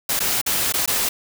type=noise with dropouts; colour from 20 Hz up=white; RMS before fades=-21 dBFS; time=0.09-1.09 s; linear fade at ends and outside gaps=5 ms; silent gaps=0.193-0.202 / 0.415-0.462 / 0.724-0.738 / 0.86-0.876 s; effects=none